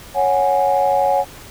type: chord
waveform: sine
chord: C# suspended fourth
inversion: none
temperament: just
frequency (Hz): 554.4 / 739.2 / 831.5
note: C#5 / F#5 / G#5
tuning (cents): 0 / -2 / +2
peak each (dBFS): -17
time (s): 0.14-1.25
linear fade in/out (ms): 50
effects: tanh soft clip ceiling -5 dBFS + pink hiss -39 dBFS RMS until 1.5 s